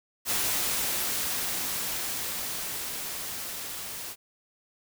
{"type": "noise with level ramp", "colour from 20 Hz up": "white", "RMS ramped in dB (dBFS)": [-27, -38], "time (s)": [0.25, 4.16], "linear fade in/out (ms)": 50, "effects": []}